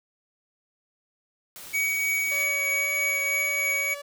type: noise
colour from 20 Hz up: white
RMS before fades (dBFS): -42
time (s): 1.56-2.44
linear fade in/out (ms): 0
type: tone with tremolo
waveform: square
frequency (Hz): 2258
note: C#7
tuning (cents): +31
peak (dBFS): -23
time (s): 1.73-3.95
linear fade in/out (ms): 20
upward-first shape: triangle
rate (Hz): 3.2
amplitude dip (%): 25
type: tone with vibrato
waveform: sawtooth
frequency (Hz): 566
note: C#5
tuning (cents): +36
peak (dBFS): -32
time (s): 2.31-4.02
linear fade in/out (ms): 10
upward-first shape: sine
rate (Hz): 1.9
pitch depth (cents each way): 21
effects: none